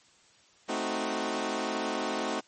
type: chord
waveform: 15% pulse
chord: A diminished seventh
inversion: none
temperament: equal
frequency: 220 / 261.6 / 311.1 / 370 Hz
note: A3 / C4 / Eb4 / Gb4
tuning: 0 / 0 / 0 / 0 cents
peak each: -29 dBFS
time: 0.68-2.41 s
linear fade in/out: 20 ms
effects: white hiss -61 dBFS RMS until 2.47 s + MP3 32 kbps